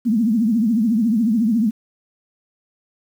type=tone with vibrato; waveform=sine; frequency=224 Hz; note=A3; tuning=31 cents sharp; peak=-14 dBFS; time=0.05-1.71 s; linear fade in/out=20 ms; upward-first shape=triangle; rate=14 Hz; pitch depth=190 cents each way; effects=8-bit